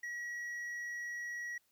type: tone with hard clipping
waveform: triangle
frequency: 1917 Hz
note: A#6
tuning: 48 cents sharp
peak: -40 dBFS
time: 0.03-1.58 s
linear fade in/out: 5 ms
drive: 7 dB
effects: white hiss -75 dBFS RMS until 1.71 s